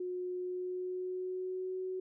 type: tone with pitch glide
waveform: sine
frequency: 362.3 to 372.5 Hz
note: F#4 to F#4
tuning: -36 to +12 cents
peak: -35 dBFS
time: 0-2 s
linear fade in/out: 5 ms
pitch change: +48 cents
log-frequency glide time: 0.38-1.78 s
effects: none